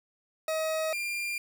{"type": "tone pair in turn", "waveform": "40% pulse", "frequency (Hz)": [634, 2394], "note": ["D#5", "D7"], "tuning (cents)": [32, 33], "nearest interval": "octave + major seventh", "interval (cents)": 2301, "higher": "second", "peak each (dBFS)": [-27, -30], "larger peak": "first", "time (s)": [[0.48, 0.93], [0.93, 1.38]], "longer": "neither", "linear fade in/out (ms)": 2, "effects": []}